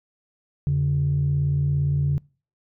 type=tone pair together; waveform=sine; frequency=84.26 / 141.7 Hz; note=E2 / C#3; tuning=+38 / +38 cents; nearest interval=major sixth; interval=900 cents; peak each=-26 / -18 dBFS; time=0.67-2.18 s; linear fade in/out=0 ms; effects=noise-tail reverb RT60 0.4 s tail -26 dB re dry + tanh soft clip ceiling -14 dBFS